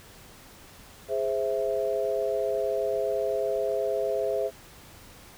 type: chord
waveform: sine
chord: Ab augmented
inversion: none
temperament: equal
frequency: 415.3 / 523.3 / 659.3 Hz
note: Ab4 / C5 / E5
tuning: 0 / 0 / 0 cents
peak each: -29 dBFS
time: 1.08-4.51 s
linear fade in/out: 50 ms
effects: pink hiss -50 dBFS RMS until 5.37 s